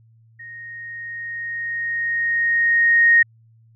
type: tone with level ramp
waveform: sine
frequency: 1863 Hz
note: A#6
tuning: 2 cents flat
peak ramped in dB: -35 to -9 dBFS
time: 0.39-3.23 s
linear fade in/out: 10 ms
effects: added 113 Hz sine -50 dBFS peak until 3.75 s